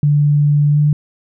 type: tone with pitch glide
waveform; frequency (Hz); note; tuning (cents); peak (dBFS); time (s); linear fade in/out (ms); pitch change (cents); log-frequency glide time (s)
sine; 146.5 to 148.37; D3 to D3; -4 to +18; -9; 0.03-0.93; 2; +22; 0.71-0.78
effects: none